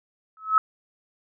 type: tone with exponential growth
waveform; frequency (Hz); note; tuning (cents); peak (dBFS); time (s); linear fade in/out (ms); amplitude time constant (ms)
sine; 1292; E6; -35; -11; 0.37-0.58; 1; 45
effects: none